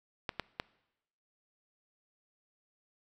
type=clicks; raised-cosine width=0.3 ms; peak=-17 dBFS; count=3; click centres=0.292 / 0.397 / 0.599 s; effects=noise-tail reverb RT60 0.9 s tail -22 dB re dry